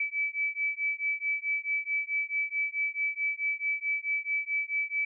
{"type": "beating tone pair", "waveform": "sine", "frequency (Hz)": [2300, 2304.6], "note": ["D7", "D7"], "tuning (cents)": [-37, -33], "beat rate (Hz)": 4.6, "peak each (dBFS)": -31, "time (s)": [0, 5.05], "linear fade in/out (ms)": 5, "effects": []}